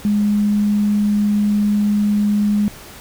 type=tone; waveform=sine; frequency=207.2 Hz; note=G#3; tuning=4 cents flat; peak=-13 dBFS; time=0.05-2.68 s; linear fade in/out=0 ms; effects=pink hiss -38 dBFS RMS until 3 s